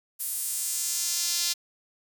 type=tone with high-pass filter sweep; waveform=sawtooth; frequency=345.4 Hz; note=F4; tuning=19 cents flat; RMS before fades=-29 dBFS; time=0.19-1.54 s; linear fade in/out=20 ms; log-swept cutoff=11000 to 4600 Hz; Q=1.6; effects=8-bit